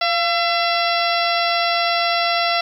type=harmonic tone with a mistuned harmonic; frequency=674 Hz; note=E5; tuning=38 cents sharp; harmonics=1 / 2 / 3 / 4 / 5 / 6 / 7 / 8; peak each=-20 / -23 / -25 / -26 / -27 / -28 / -28 / -29 dBFS; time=0.01-2.61 s; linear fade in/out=5 ms; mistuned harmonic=1; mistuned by=+41 cents; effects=8-bit